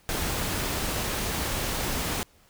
pink noise, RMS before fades -29 dBFS, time 0.09-2.23 s, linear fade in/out 0 ms, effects pink hiss -60 dBFS RMS until 2.49 s

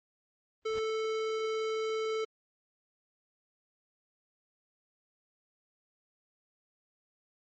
pink noise with exponential growth, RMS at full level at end -41 dBFS, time 0.62-0.79 s, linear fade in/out 0 ms, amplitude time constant 35 ms
square tone, 440 Hz, A4, in tune, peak -31 dBFS, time 0.65-2.25 s, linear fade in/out 10 ms
effects low-pass 5000 Hz 12 dB/octave + MP3 32 kbps

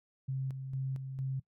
sine tone with tremolo, 133.2 Hz, C3, 31 cents sharp, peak -32 dBFS, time 0.28-1.4 s, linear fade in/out 10 ms, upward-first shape square, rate 2.2 Hz, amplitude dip 50%, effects noise-tail reverb RT60 0.1 s tail -20 dB re dry

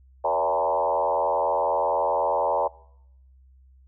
sine tone with frequency modulation, 737 Hz, F#5, 7 cents flat, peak -20 dBFS, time 0.24-2.68 s, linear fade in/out 10 ms, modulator 83.9 Hz, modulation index 2.9, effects noise-tail reverb RT60 0.8 s tail -23 dB re dry + added 65 Hz sine -51 dBFS peak until 3.87 s

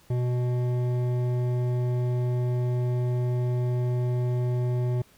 sine tone with hard clipping, 123.47 Hz, B2, in tune, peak -25 dBFS, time 0.1-5.02 s, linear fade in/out 5 ms, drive 11 dB, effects pink hiss -58 dBFS RMS until 5.17 s

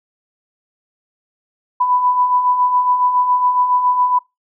sine beating tone pair, 987.8 / 995 Hz, B5 / B5, 0 / +13 cents, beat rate 7.2 Hz, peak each -22 / -13 dBFS, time 1.8-4.19 s, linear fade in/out 10 ms, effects noise-tail reverb RT60 0.2 s tail -23 dB re dry

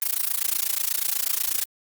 blue noise with amplitude modulation, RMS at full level -21 dBFS, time 0.02-1.64 s, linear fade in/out 0 ms, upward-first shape sine, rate 28.2 Hz, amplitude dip 90%, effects Opus 32 kbps

